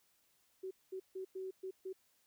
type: tone bursts at uneven times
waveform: sine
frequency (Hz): 378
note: F#4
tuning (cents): +37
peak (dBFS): -40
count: 6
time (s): 0.63-0.71 / 0.92-1 / 1.15-1.25 / 1.35-1.51 / 1.63-1.71 / 1.85-1.93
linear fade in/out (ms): 10
effects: white hiss -74 dBFS RMS until 2.26 s